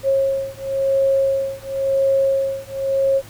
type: beating tone pair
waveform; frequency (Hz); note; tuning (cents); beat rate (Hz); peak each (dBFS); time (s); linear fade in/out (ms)
sine; 542 / 542.95; C#5 / C#5; -39 / -36; 0.95; -19 / -19; 0.03-3.22; 50
effects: added 108 Hz sine -43 dBFS peak until 3.29 s + pink hiss -43 dBFS RMS until 3.29 s